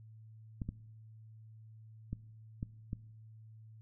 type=clicks; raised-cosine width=5 ms; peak=-25 dBFS; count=5; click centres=0.618 / 0.69 / 2.13 / 2.629 / 2.931 s; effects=noise-tail reverb RT60 0.9 s tail -21 dB re dry + added 110 Hz sine -52 dBFS peak until 3.81 s